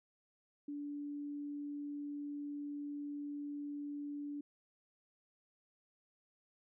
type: tone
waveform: sine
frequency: 289.7 Hz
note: D4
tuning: 24 cents flat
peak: -40 dBFS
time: 0.68-4.41 s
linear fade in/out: 5 ms
effects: none